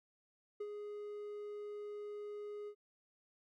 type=tone with ADSR envelope; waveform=triangle; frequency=415.3 Hz; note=G#4; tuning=in tune; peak=-36 dBFS; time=0.6-2.75 s; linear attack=8 ms; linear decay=52 ms; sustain=-5 dB; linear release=73 ms; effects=none